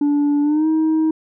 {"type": "tone with pitch glide", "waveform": "sine", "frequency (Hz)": [290, 316.2], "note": ["D4", "D#4"], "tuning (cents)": [-22, 28], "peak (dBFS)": -11, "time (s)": [0.01, 1.11], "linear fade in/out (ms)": 5, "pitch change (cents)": 150, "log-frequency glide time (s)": [0.42, 0.67], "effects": ["tanh soft clip ceiling -13 dBFS"]}